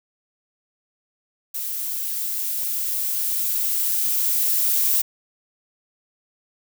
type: noise with level ramp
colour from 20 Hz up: violet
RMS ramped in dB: -28 to -19 dBFS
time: 1.54-5.02 s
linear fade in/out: 10 ms
effects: none